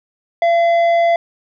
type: tone with tanh clipping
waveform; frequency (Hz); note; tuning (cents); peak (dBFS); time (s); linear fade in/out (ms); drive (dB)
triangle; 680; F5; -46; -12; 0.42-1.16; 2; 12
effects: none